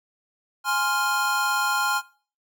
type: chord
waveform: square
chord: F minor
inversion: first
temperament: equal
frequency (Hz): 830.6 / 1046.5 / 1396.9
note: Ab5 / C6 / F6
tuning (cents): 0 / 0 / 0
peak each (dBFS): -28 / -28 / -25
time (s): 0.64-2.02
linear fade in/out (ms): 50
effects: noise-tail reverb RT60 0.4 s tail -19 dB re dry